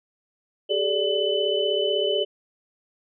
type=tone cluster; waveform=sine; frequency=392.3 / 428.3 / 584 / 3009 Hz; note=G4 / A4 / D5 / F#7; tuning=+1 / -47 / -10 / +28 cents; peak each=-26 dBFS; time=0.69-2.25 s; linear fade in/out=20 ms; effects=none